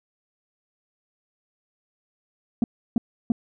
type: tone bursts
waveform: sine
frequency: 233.1 Hz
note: A#3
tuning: in tune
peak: -14 dBFS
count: 3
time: 2.62-3.32 s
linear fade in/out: 2 ms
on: 20 ms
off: 320 ms
effects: tanh soft clip ceiling -15 dBFS